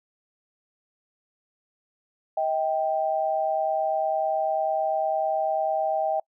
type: tone pair together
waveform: sine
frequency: 635 / 784 Hz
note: D#5 / G5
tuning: +35 / 0 cents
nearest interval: major third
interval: 365 cents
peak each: -25 dBFS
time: 2.37-6.2 s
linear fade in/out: 5 ms
effects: noise-tail reverb RT60 0.1 s tail -25 dB re dry